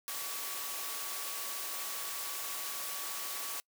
sine tone in noise, 1135 Hz, C#6, 41 cents sharp, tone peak -49 dBFS, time 0.08-3.6 s, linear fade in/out 0 ms, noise white, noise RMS -39 dBFS, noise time 0.08-3.6 s, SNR -13 dB, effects noise-tail reverb RT60 0.1 s tail -26 dB re dry + high-pass 400 Hz 12 dB/octave

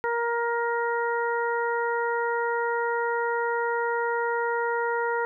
harmonic tone, 470 Hz, A#4, 14 cents sharp, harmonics 1 / 2 / 3 / 4, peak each -27 / -28 / -31 / -34 dBFS, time 0.04-5.25 s, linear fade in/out 0 ms, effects none

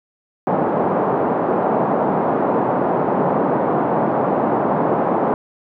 white band-pass noise, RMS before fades -18 dBFS, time 0.47-5.34 s, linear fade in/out 0 ms, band 150 to 910 Hz, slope 24 dB/octave, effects none

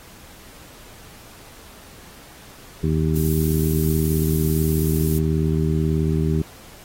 harmonic tone, 78.4 Hz, D#2, 14 cents sharp, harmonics 1 / 2 / 3 / 4 / 5, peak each -23 / -20 / -27 / -28 / -27 dBFS, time 2.83-6.42 s, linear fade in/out 5 ms
violet noise, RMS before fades -30 dBFS, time 3.15-5.19 s, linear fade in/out 10 ms
effects pink hiss -45 dBFS RMS until 6.84 s + AAC 48 kbps

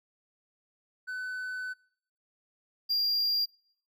triangle tone pair in turn, 1506 / 4781 Hz, F#6 / D8, +30 / +30 cents, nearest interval octave + minor sixth, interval 2000 cents, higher second, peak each -32 / -24 dBFS, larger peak second, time 1.07-1.74 / 2.89-3.46 s, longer first, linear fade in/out 20 ms, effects noise-tail reverb RT60 0.7 s tail -25 dB re dry

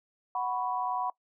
sine chord, F# suspended fourth, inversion none, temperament equal, 740 / 987.8 / 1108.7 Hz, F#5 / B5 / C#6, 0 / 0 / 0 cents, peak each -32 / -32 / -37 dBFS, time 0.35-1.1 s, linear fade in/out 2 ms, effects noise-tail reverb RT60 0.1 s tail -21 dB re dry

